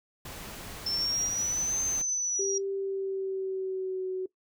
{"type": "noise", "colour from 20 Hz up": "pink", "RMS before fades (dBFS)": -42, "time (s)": [0.25, 2.02], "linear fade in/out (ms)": 5}
{"type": "linear two-way sweep", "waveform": "sine", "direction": "up then down", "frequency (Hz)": [5320, 6280, 5700], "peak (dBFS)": -27, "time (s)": [0.86, 2.58], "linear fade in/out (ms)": 5, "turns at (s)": 1.83}
{"type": "tone with pitch glide", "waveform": "sine", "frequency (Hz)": [392, 373.4], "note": ["G4", "F#4"], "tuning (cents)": [0, 16], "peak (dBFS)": -29, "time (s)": [2.39, 4.26], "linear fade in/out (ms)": 5, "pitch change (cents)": -84, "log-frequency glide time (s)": [2.71, 4.07]}
{"effects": ["noise-tail reverb RT60 0.1 s tail -19 dB re dry"]}